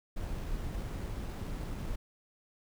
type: noise with sample-and-hold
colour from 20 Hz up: brown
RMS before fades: -37 dBFS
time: 0.16-1.96 s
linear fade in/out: 10 ms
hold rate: 8820 Hz
effects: none